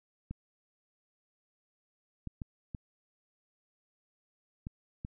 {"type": "clicks", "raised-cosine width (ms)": 5, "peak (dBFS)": -26, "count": 6, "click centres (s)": [0.31, 2.273, 2.418, 2.748, 4.669, 5.049], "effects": []}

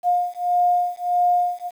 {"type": "beating tone pair", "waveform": "sine", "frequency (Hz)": [710, 711.6], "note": ["F5", "F5"], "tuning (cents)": [28, 32], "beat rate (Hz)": 1.6, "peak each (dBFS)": -20, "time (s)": [0.03, 1.71], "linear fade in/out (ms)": 50, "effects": ["8-bit"]}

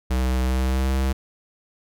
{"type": "tone with pitch glide", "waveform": "square", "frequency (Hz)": [63.8, 66.05], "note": ["C2", "C2"], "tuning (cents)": [-43, 17], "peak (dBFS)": -20, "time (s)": [0.1, 1.13], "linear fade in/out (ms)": 10, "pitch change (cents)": 60, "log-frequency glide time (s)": [0.46, 0.91], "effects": []}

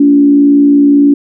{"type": "tone with frequency modulation", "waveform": "sine", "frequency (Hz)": 285.5, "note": "D4", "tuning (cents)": -49, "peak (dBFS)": -3, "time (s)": [0, 1.14], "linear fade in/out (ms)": 5, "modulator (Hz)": 61.6, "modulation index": 0.36, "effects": []}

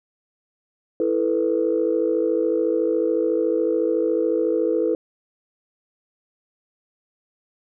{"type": "chord", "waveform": "sine", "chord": "E suspended fourth", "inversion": "none", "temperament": "equal", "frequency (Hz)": [329.6, 440, 493.9], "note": ["E4", "A4", "B4"], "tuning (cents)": [0, 0, 0], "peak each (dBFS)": -22, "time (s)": [1, 4.95], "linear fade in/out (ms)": 2, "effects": ["tanh soft clip ceiling -9 dBFS"]}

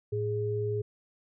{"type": "tone pair together", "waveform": "sine", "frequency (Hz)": [110.08, 415.3], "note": ["A2", "G#4"], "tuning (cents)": [1, 0], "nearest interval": "octave + major seventh", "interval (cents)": 2299, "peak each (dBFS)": [-31, -30], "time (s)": [0.12, 0.82], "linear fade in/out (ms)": 10, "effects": []}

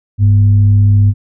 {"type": "tone with frequency modulation", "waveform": "sine", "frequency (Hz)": 101.2, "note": "G#2", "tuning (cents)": -44, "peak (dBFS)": -5, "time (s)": [0.18, 1.14], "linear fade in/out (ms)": 50, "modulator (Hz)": 139, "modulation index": 0.27, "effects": []}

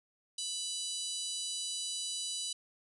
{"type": "harmonic tone with a mistuned harmonic", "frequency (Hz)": 990, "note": "B5", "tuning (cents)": 4, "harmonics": [3, 4, 5, 6, 7, 8, 9, 10], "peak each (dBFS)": [-44, -40, -44, -45, -46, -46, -44, -46], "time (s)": [0.38, 2.53], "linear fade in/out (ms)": 5, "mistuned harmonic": 5, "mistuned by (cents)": -42, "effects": []}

